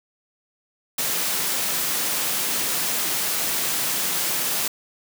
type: high-pass noise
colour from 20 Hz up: white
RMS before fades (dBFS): -24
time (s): 0.98-4.68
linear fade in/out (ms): 5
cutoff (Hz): 120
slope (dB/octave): 48
effects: none